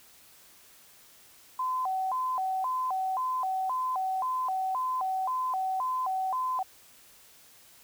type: tone with vibrato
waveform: sine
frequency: 880 Hz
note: A5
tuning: in tune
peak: -27 dBFS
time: 1.59-6.63 s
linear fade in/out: 5 ms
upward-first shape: square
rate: 1.9 Hz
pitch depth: 260 cents each way
effects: white hiss -56 dBFS RMS until 7.83 s